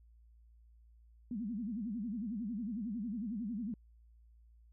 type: tone with vibrato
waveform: sine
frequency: 220 Hz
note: A3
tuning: in tune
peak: -36 dBFS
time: 1.31-3.74 s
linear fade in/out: 2 ms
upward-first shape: sine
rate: 11 Hz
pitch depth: 220 cents each way
effects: added 57 Hz sine -59 dBFS peak until 4.72 s